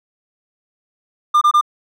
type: tone bursts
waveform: triangle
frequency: 1201 Hz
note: D6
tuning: 38 cents sharp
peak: -7 dBFS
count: 3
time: 1.34-1.612 s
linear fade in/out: 10 ms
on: 74 ms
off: 25 ms
effects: none